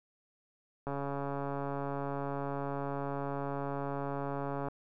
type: click train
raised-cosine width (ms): 1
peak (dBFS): -23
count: 535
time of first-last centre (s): 0.87-4.684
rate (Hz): 140
effects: none